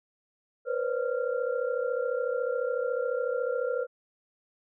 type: tone cluster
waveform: sine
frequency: 483 / 517 / 573 / 1385 Hz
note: B4 / C5 / D5 / F6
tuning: -39 / -21 / -43 / -15 cents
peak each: -30 / -30 / -37 / -38 dBFS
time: 0.65-3.87 s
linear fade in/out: 50 ms
effects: none